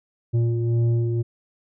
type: tone with frequency modulation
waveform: sine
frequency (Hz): 116.54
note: A#2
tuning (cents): 0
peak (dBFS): -17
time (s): 0.33-1.23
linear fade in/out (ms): 20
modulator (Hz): 235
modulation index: 0.59
effects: tanh soft clip ceiling -13 dBFS